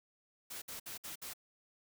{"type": "noise bursts", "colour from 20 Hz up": "white", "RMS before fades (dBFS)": -45, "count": 5, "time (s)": [0.5, 1.336], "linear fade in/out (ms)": 10, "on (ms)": 120, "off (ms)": 59, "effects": []}